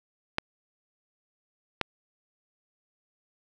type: clicks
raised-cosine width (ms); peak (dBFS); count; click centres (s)
0.3; -9; 2; 0.384 / 1.813
effects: none